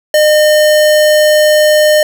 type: tone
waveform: square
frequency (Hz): 608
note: D#5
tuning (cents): -40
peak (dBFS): -6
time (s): 0.14-2.03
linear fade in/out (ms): 2
effects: none